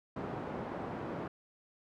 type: band-pass noise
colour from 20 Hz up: pink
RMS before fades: -40 dBFS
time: 0.16-1.28 s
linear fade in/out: 5 ms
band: 150 to 1000 Hz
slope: 12 dB/octave
effects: none